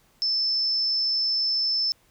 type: tone with amplitude modulation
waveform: sine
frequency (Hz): 5274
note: E8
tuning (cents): 0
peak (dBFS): -20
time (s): 0.22-1.92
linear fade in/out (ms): 0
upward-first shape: sine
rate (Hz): 288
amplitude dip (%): 30
effects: pink hiss -62 dBFS RMS until 2.1 s